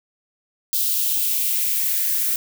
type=noise with high-pass filter sweep; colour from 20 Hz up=violet; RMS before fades=-21 dBFS; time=0.73-2.36 s; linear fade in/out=0 ms; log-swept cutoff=3700 to 1500 Hz; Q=2.2; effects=none